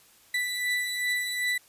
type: beating tone pair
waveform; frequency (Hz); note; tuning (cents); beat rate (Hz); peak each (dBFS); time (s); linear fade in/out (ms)
35% pulse; 1975.5 / 1978.1; B6 / B6; 0 / +2; 2.6; -32 / -26; 0.34-1.58; 5
effects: white hiss -58 dBFS RMS until 1.68 s + resampled to 32000 Hz